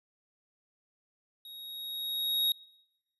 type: tone with level ramp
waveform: square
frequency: 3772 Hz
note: A#7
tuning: 20 cents sharp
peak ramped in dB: -46 to -25 dBFS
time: 1.45-2.52 s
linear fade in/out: 2 ms
effects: noise-tail reverb RT60 0.9 s tail -24 dB re dry + resampled to 32000 Hz